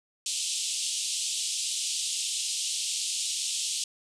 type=band-pass noise; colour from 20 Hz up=white; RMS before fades=-31 dBFS; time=0.26-3.84 s; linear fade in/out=2 ms; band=2800 to 9100 Hz; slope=48 dB/octave; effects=none